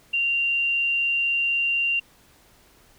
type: tone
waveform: sine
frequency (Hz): 2772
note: F7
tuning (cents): -14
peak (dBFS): -20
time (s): 0.13-2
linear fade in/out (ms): 10
effects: pink hiss -56 dBFS RMS until 2.98 s